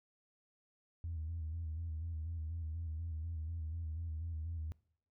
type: tone with vibrato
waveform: sine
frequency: 81.1 Hz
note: E2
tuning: 28 cents flat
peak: -37 dBFS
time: 1.04-4.72 s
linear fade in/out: 0 ms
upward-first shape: square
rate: 4.1 Hz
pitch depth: 57 cents each way
effects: noise-tail reverb RT60 0.6 s tail -23 dB re dry + tanh soft clip ceiling -34 dBFS